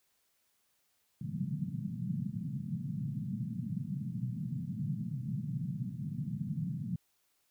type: band-pass noise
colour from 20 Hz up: pink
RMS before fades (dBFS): -37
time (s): 1.21-6.96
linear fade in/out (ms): 5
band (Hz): 120 to 210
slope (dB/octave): 48
effects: white hiss -75 dBFS RMS until 7.5 s